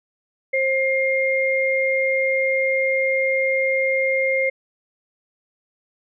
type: tone pair together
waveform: sine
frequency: 530 / 2120 Hz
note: C5 / C7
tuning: +22 / +22 cents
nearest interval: 2 octaves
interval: 2400 cents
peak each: -20 dBFS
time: 0.53-4.5 s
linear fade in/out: 10 ms
effects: none